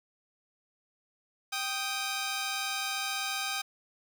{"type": "tone pair together", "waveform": "10% pulse", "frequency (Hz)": [784, 1243.6], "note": ["G5", "D#6"], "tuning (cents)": [0, -1], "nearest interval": "minor sixth", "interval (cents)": 799, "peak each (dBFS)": -26, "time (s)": [1.52, 3.62], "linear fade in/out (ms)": 10, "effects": []}